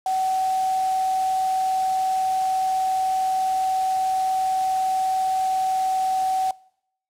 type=tone in noise; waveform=sine; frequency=756 Hz; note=F#5; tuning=37 cents sharp; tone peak=-20 dBFS; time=0.06-6.51 s; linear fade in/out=2 ms; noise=white; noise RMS=-38 dBFS; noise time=0.06-6.51 s; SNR=+15 dB; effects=noise-tail reverb RT60 0.7 s tail -23 dB re dry + low-pass 10000 Hz 12 dB/octave